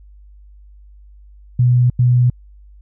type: tone bursts at uneven times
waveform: sine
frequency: 123.47 Hz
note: B2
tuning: in tune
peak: -9 dBFS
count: 2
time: 1.59-1.9 / 1.99-2.3 s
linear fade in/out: 5 ms
effects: added 50 Hz sine -40 dBFS peak until 2.81 s